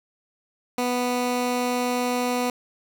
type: tone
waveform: 15% pulse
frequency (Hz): 246.9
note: B3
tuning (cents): 0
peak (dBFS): -16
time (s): 0.78-2.5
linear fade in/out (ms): 2
effects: none